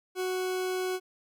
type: tone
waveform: 40% pulse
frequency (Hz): 370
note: F#4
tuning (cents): 0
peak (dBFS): -28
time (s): 0.15-1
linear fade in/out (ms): 50
effects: none